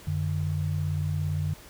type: tone pair together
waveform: sine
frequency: 92.5 / 150.13 Hz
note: F#2 / D3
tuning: 0 / +38 cents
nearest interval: minor sixth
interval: 838 cents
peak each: -28 dBFS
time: 0.07-1.54 s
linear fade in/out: 5 ms
effects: added 50 Hz sine -56 dBFS peak until 1.69 s + pink hiss -49 dBFS RMS until 1.69 s